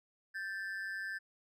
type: ring-modulated tone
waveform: triangle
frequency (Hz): 1661.2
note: G#6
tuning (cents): 0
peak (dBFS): -33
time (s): 0.34-1.19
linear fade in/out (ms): 20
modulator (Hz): 95.9
effects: none